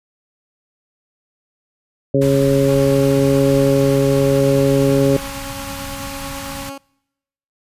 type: harmonic tone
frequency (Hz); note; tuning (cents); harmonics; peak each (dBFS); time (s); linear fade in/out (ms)
137.6; C#3; -12; 1 / 2 / 3 / 4; -17 / -17 / -17 / -17; 2.14-5.17; 5
type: band-stop noise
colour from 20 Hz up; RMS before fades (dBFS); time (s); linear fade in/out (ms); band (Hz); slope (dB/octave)
pink; -30; 2.21-6.7; 10; 240 to 840; 48
type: tone with tremolo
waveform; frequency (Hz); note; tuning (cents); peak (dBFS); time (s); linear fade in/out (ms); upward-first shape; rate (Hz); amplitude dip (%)
15% pulse; 275.8; C#4; -9; -21; 2.68-6.78; 5; triangle; 9; 35
effects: noise-tail reverb RT60 0.9 s tail -26 dB re dry + resampled to 32000 Hz